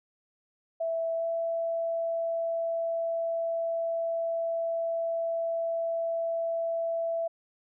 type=tone with pitch glide; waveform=sine; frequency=659.3 to 665 Hz; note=E5 to E5; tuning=0 to +15 cents; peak=-27 dBFS; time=0.8-7.28 s; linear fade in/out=10 ms; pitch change=+15 cents; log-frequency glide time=1.15-1.25 s; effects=none